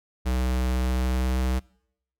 square tone with pitch glide, 63.1 to 63.87 Hz, B1 to C2, +38 to -41 cents, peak -23 dBFS, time 0.25-1.6 s, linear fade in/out 20 ms, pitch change +21 cents, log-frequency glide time 0.73-1.46 s, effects noise-tail reverb RT60 0.7 s tail -24 dB re dry

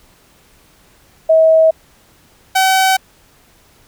sine / sawtooth tone pair in turn, 642 / 760.8 Hz, E5 / F#5, -46 / +48 cents, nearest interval minor third, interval 294 cents, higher second, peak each -6 dBFS, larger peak neither, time 1.29-1.71 / 2.55-2.97 s, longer neither, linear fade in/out 10 ms, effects pink hiss -50 dBFS RMS until 3.87 s

